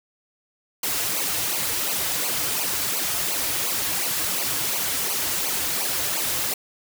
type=noise with flanger; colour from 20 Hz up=white; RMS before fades=-25 dBFS; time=0.83-6.54 s; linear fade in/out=5 ms; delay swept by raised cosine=0.55 to 5.15 ms; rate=2.8 Hz; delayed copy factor=-0.85; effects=none